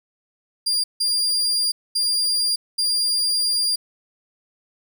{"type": "tone bursts at uneven times", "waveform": "35% pulse", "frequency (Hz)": 4797, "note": "D8", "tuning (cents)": 36, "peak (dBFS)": -17, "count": 4, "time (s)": [[0.66, 0.84], [1, 1.72], [1.95, 2.56], [2.78, 3.76]], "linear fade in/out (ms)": 10, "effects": []}